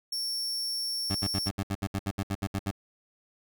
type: tone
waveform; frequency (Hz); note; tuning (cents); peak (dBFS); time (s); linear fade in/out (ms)
40% pulse; 5460; F8; -40; -29; 0.12-1.49; 5
type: tone bursts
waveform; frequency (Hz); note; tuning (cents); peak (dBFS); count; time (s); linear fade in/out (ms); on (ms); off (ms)
20% pulse; 98; G2; 0; -23; 14; 1.1-2.712; 5; 52; 68
effects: none